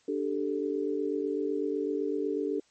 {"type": "chord", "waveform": "sine", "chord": "D suspended fourth", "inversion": "none", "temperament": "equal", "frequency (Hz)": [293.7, 392, 440], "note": ["D4", "G4", "A4"], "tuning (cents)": [0, 0, 0], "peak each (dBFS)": -32, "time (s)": [0.08, 2.6], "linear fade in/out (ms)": 5, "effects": ["white hiss -66 dBFS RMS until 2.7 s", "MP3 32 kbps"]}